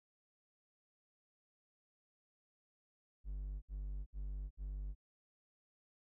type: tone bursts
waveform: triangle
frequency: 49 Hz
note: G1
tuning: in tune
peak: -38 dBFS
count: 4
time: 3.24-4.952 s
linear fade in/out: 50 ms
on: 380 ms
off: 64 ms
effects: none